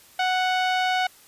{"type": "tone with low-pass filter", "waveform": "sawtooth", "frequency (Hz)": 740, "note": "F#5", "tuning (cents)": 0, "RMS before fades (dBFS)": -23, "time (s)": [0.19, 1.07], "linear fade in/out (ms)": 5, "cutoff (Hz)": 3600, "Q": 1.2, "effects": ["white hiss -52 dBFS RMS until 1.27 s", "resampled to 32000 Hz"]}